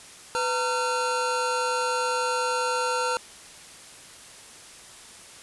square tone cluster, 500 / 918 / 1370 Hz, B4 / A#5 / F6, +21 / -27 / -34 cents, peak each -29 dBFS, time 0.35-3.17 s, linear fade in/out 0 ms, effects white hiss -46 dBFS RMS until 5.42 s + resampled to 24000 Hz

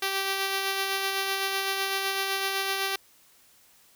5% pulse tone with tremolo, 389.1 Hz, G4, 13 cents flat, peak -14 dBFS, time 0.02-2.96 s, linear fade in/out 5 ms, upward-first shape sine, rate 7.9 Hz, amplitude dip 30%, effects white hiss -59 dBFS RMS until 3.95 s

